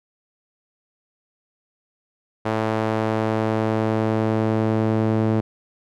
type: tone with band-pass filter sweep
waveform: sawtooth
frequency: 110 Hz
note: A2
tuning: in tune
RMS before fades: -21 dBFS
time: 2.45-5.41 s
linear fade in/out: 10 ms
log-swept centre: 730 to 310 Hz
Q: 0.72
effects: none